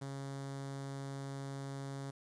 sawtooth tone with notch filter, 137.5 Hz, C#3, 14 cents flat, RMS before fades -43 dBFS, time 0.01-2.11 s, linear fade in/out 10 ms, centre 2600 Hz, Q 1.5, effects resampled to 22050 Hz + 11-bit

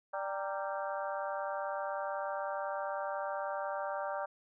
harmonic tone with a mistuned harmonic, 196 Hz, G3, in tune, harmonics 3 / 4 / 5 / 6 / 7 / 8, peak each -38 / -40 / -42 / -44 / -45 / -46 dBFS, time 0.13-4.26 s, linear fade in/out 10 ms, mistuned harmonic 5, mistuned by -91 cents, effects none

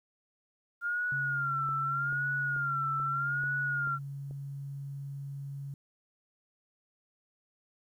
sine tone with vibrato, 1396.9 Hz, F6, in tune, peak -29 dBFS, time 0.81-3.99 s, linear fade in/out 50 ms, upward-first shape sine, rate 0.82 Hz, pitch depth 87 cents each way
sine tone with pitch glide, 138.59 to 139.47 Hz, C#3 to C#3, 0 to +11 cents, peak -37 dBFS, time 1.12-5.74 s, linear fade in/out 2 ms, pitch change +11 cents, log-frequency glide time 1.53-1.94 s
click train, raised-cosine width 2 ms, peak -37 dBFS, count 7, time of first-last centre 1.69-4.31 s, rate 2.29 Hz
effects 11-bit

